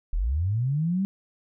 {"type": "linear sweep", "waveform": "sine", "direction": "up", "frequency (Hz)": [33.93, 199.2], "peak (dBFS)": -22, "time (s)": [0.13, 1.05], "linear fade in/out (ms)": 0, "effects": []}